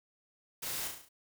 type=noise with echo; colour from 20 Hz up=white; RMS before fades=-39 dBFS; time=0.62-0.88 s; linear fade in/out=10 ms; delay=35 ms; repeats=6; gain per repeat=-4 dB; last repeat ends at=1.09 s; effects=none